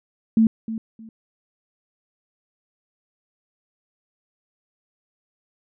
sine tone with echo, 223 Hz, A3, 23 cents sharp, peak -12 dBFS, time 0.37-0.47 s, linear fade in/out 2 ms, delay 310 ms, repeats 2, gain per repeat -13 dB, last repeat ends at 1.09 s, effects none

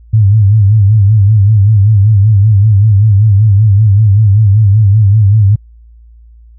sine tone with vibrato, 103.83 Hz, G#2, in tune, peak -3 dBFS, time 0.13-5.56 s, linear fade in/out 10 ms, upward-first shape sine, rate 5.2 Hz, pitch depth 120 cents each way, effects added 57 Hz sine -35 dBFS peak until 6.58 s

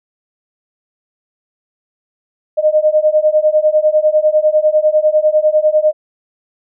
sine beating tone pair, 609 / 619 Hz, D#5 / D#5, -37 / -9 cents, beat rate 10 Hz, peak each -12 dBFS, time 2.57-5.93 s, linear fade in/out 20 ms, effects none

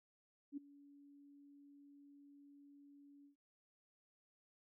sine tone with ADSR envelope, 284.2 Hz, C#4, 43 cents sharp, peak -40 dBFS, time 0.52-3.36 s, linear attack 52 ms, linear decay 11 ms, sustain -20 dB, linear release 110 ms, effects none

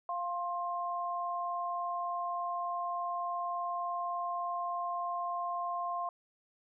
sine tone pair together, 698.5 / 1058.1 Hz, F5 / C6, 0 / +19 cents, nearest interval perfect fifth, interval 719 cents, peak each -36 / -35 dBFS, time 0.09-6.09 s, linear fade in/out 2 ms, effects none

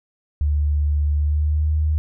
sine tone with pitch glide, 73.7 to 76.83 Hz, D2 to D#2, +7 to -21 cents, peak -16 dBFS, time 0.41-1.98 s, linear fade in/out 0 ms, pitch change +72 cents, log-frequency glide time 1.15-1.73 s, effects none

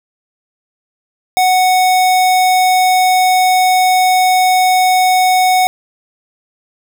square tone, 740 Hz, F#5, in tune, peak -9 dBFS, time 1.37-5.67 s, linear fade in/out 0 ms, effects none

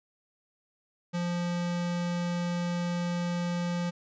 square tone, 174.5 Hz, F3, 1 cent flat, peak -29 dBFS, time 1.13-3.91 s, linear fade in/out 20 ms, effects resampled to 16000 Hz

